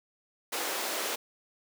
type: high-pass noise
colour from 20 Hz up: pink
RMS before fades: -33 dBFS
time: 0.52-1.16 s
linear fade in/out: 10 ms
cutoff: 350 Hz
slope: 24 dB/octave
effects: none